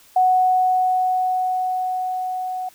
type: tone with level ramp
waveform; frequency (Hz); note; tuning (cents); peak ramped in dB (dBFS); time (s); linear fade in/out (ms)
sine; 740; F#5; 0; -12 to -24; 0.16-2.69; 5
effects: white hiss -51 dBFS RMS until 2.74 s